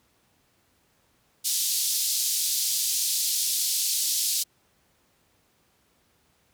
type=band-pass noise; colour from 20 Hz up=pink; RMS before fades=-26 dBFS; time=1.44-4.44 s; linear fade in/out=20 ms; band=4100 to 15000 Hz; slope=24 dB/octave; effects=pink hiss -66 dBFS RMS until 6.53 s + high-pass 60 Hz 12 dB/octave